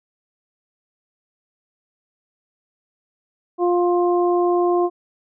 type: harmonic tone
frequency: 352 Hz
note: F4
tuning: 14 cents sharp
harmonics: 1 / 2 / 3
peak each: -16 / -22 / -26 dBFS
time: 3.58-4.9 s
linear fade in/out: 50 ms
effects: none